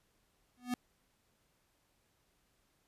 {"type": "tone with exponential growth", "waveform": "square", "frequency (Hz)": 246.9, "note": "B3", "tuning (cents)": 0, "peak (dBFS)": -30, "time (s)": [0.57, 0.74], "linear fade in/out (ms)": 2, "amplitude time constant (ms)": 35, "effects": ["pink hiss -75 dBFS RMS until 2.87 s", "resampled to 32000 Hz"]}